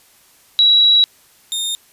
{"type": "tone pair in turn", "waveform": ["sine", "sawtooth"], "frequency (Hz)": [3891, 3657], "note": ["B7", "A#7"], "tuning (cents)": [-27, -34], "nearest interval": "minor second", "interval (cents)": 107, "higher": "first", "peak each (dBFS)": [-8, -16], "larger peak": "first", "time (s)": [[0.59, 1.04], [1.52, 1.75]], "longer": "first", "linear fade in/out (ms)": 0, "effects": ["white hiss -51 dBFS RMS until 1.92 s", "resampled to 32000 Hz"]}